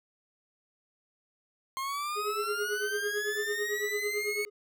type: linear sweep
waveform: 40% pulse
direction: up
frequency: 1058 to 2217 Hz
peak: -31 dBFS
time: 1.77-4.45 s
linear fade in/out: 0 ms
type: tone with tremolo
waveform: triangle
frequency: 415.8 Hz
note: G#4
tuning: 2 cents sharp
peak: -26 dBFS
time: 2.15-4.5 s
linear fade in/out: 50 ms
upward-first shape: triangle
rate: 9 Hz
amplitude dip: 100%
effects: none